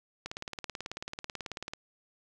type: click train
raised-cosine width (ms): 0.2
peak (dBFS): -20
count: 28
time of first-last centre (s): 0.26-1.735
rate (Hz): 18.3
effects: none